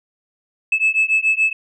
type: beating tone pair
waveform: sine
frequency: 2604 / 2611 Hz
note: E7 / E7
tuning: -22 / -17 cents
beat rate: 7 Hz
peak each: -16 dBFS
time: 0.72-1.53 s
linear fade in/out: 5 ms
effects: tanh soft clip ceiling -9 dBFS